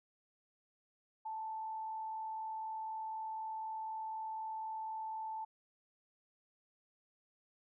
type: tone with frequency modulation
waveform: sine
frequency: 880 Hz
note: A5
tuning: in tune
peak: -39 dBFS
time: 1.25-5.45 s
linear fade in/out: 10 ms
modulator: 44 Hz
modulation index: 0.27
effects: none